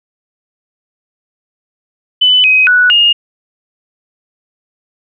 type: tone with pitch steps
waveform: sine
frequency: 3003 / 2524 / 1476 / 2843 Hz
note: F#7 / D#7 / F#6 / F7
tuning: +25 / +24 / -5 / +30 cents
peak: -5 dBFS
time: 2.21-3.13 s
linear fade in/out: 10 ms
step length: 230 ms
effects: none